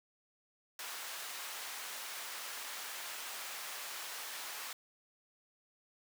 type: high-pass noise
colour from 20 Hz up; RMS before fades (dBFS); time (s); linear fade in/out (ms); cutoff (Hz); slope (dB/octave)
pink; -44; 0.79-4.73; 2; 1000; 12
effects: none